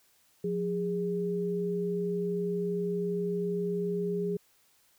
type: tone pair together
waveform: sine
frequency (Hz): 177.54 / 410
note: F3 / G#4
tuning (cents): +29 / -22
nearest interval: octave + major second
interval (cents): 1449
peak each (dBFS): -32 / -30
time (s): 0.44-4.37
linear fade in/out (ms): 5
effects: white hiss -66 dBFS RMS until 4.98 s